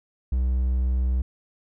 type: tone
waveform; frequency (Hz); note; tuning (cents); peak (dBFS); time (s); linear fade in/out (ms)
triangle; 63.2; B1; +41; -18; 0.32-1.22; 5
effects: none